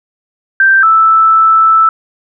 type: tone pair in turn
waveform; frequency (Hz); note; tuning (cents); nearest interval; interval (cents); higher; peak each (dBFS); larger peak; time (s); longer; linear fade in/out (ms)
sine; 1568 / 1318; G6 / E6; 0 / -1; minor third; 301; first; -4; neither; 0.6-0.83 / 0.83-1.89; second; 2
effects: none